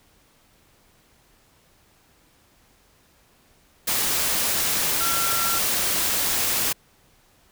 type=tone in noise; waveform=sine; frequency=1362 Hz; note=F6; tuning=44 cents flat; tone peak=-27 dBFS; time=5-5.59 s; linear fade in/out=10 ms; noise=white; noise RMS=-23 dBFS; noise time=3.87-6.73 s; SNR=-7 dB; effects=pink hiss -59 dBFS RMS until 7.51 s